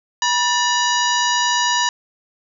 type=harmonic tone with a mistuned harmonic; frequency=969 Hz; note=B5; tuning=33 cents flat; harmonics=1 / 2 / 3 / 4 / 5 / 6 / 7; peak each=-19 / -22 / -24 / -25 / -26 / -27 / -27 dBFS; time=0.22-1.89 s; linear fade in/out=2 ms; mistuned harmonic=2; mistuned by=-150 cents; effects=none

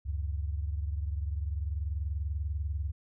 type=tone pair together; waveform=sine; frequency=71.7 / 92 Hz; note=D2 / F#2; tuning=-41 / -9 cents; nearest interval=major third; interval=432 cents; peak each=-31 / -37 dBFS; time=0.05-2.92 s; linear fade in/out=20 ms; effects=none

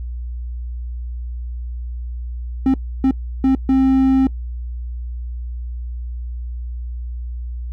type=tone bursts at uneven times; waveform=triangle; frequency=265 Hz; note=C4; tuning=22 cents sharp; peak=-9 dBFS; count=4; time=2.66-2.74 / 3.04-3.11 / 3.44-3.55 / 3.69-4.27 s; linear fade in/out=2 ms; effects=noise-tail reverb RT60 0.1 s tail -22 dB re dry + added 60 Hz sine -24 dBFS peak until 7.72 s

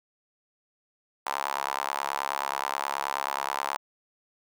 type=tone with high-pass filter; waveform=sawtooth; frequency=69.4 Hz; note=C#2; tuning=3 cents sharp; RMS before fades=-31 dBFS; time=1.26-3.77 s; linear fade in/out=5 ms; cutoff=930 Hz; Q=3.4; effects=none

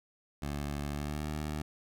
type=tone with pitch glide; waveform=15% pulse; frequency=72.2 to 75.79 Hz; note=D2 to D#2; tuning=-29 to -45 cents; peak=-28 dBFS; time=0.42-1.62 s; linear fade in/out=5 ms; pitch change=+84 cents; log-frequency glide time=0.9-1.27 s; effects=none

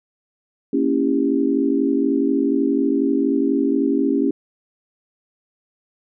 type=chord; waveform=sine; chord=A# diminished seventh; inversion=none; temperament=equal with one note detuned; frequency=233.1 / 277.2 / 329.6 / 399.5 Hz; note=A#3 / C#4 / E4 / G4; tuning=0 / 0 / 0 / +33 cents; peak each=-24 / -18 / -23 / -23 dBFS; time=0.73-4.31 s; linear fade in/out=5 ms; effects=none

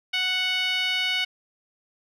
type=tone with band-pass filter; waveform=10% pulse; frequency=740 Hz; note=F#5; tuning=in tune; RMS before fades=-25 dBFS; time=0.13-1.25 s; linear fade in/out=10 ms; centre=2700 Hz; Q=2.1; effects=none

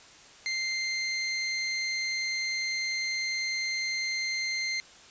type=tone; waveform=25% pulse; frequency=2090 Hz; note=C7; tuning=2 cents flat; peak=-25 dBFS; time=0.46-4.8 s; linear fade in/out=0 ms; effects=white hiss -52 dBFS RMS until 5.1 s + resampled to 16000 Hz

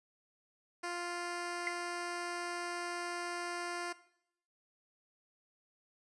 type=tone; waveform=10% pulse; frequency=349.2 Hz; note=F4; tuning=in tune; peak=-29 dBFS; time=0.83-3.93 s; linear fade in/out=10 ms
type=tone with exponential decay; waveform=sine; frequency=2072 Hz; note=C7; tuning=17 cents flat; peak=-29 dBFS; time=1.67-1.75 s; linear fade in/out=1 ms; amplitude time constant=16 ms
effects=noise-tail reverb RT60 0.7 s tail -17 dB re dry + resampled to 24000 Hz

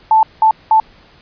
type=tone bursts at uneven times; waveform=sine; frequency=879 Hz; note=A5; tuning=2 cents flat; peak=-6 dBFS; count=3; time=0.11-0.23 / 0.42-0.51 / 0.71-0.8 s; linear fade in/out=2 ms; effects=pink hiss -46 dBFS RMS until 1.21 s + resampled to 11025 Hz

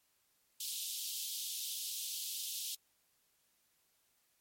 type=high-pass noise; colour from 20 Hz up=pink; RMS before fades=-41 dBFS; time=0.6-2.75 s; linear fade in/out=5 ms; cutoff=3100 Hz; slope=48 dB/octave; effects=white hiss -75 dBFS RMS until 4.4 s + MP3 64 kbps

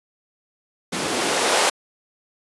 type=noise with band-pass filter sweep; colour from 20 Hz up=blue; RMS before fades=-21 dBFS; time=0.92-1.7 s; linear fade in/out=10 ms; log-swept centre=210 to 650 Hz; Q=1.3; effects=resampled to 24000 Hz

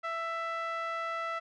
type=tone with low-pass filter; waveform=5% pulse; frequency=663 Hz; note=E5; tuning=10 cents sharp; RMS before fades=-35 dBFS; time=0.03-1.4 s; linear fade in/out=20 ms; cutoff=1500 Hz; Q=2; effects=none

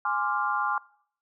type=chord; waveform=sine; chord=D half-diminished seventh; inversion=second; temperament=equal; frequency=830.6 / 1046.5 / 1174.7 / 1396.9 Hz; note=Ab5 / C6 / D6 / F6; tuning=0 / 0 / 0 / 0 cents; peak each=-30 dBFS; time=0.05-0.78 s; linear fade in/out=2 ms; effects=noise-tail reverb RT60 0.6 s tail -22 dB re dry

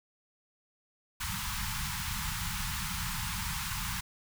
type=band-stop noise; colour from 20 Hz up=pink; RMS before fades=-35 dBFS; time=1.2-4.01 s; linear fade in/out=10 ms; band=210 to 840 Hz; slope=96 dB/octave; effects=none

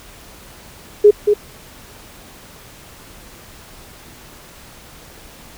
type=tone with echo; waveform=sine; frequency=415.3 Hz; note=G#4; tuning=in tune; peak=-3 dBFS; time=1.04-1.11 s; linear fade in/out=10 ms; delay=230 ms; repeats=1; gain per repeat=-6 dB; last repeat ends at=1.34 s; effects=pink hiss -41 dBFS RMS until 5.57 s

